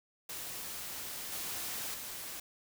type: noise with level steps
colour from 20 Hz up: white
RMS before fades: -42 / -39 / -43 dBFS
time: 0.29-2.4 s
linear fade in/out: 5 ms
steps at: 1.32 / 1.94 s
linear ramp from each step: 2 ms
effects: none